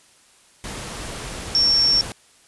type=tone in noise; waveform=sine; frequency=5470 Hz; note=F8; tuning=37 cents flat; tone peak=-14 dBFS; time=1.55-2.01 s; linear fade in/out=0 ms; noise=pink; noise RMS=-32 dBFS; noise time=0.64-2.12 s; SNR=+15 dB; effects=white hiss -54 dBFS RMS until 2.47 s + resampled to 24000 Hz